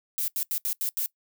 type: noise bursts at uneven times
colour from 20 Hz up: violet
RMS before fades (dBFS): -28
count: 6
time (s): 0.18-0.28 / 0.36-0.43 / 0.51-0.58 / 0.65-0.73 / 0.81-0.89 / 0.97-1.06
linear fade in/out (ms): 0
effects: noise-tail reverb RT60 0.1 s tail -21 dB re dry